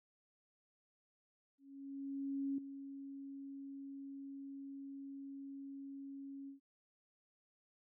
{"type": "tone with ADSR envelope", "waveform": "sine", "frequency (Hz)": 275.6, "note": "C#4", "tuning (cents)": -10, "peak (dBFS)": -35, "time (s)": [1.58, 6.6], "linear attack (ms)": 1000, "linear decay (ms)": 4, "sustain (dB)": -11, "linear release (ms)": 120, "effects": []}